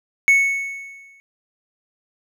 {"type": "tone with exponential decay", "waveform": "triangle", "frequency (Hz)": 2210, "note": "C#7", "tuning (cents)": -6, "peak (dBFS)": -7, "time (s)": [0.28, 1.2], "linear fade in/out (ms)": 0, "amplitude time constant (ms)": 200, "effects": []}